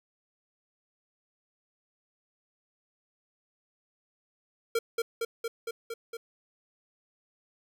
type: tone with echo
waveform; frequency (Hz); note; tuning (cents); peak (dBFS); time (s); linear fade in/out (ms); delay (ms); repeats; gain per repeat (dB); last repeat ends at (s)
square; 460; A#4; -23; -25; 4.75-4.79; 5; 230; 6; -2; 6.17
effects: none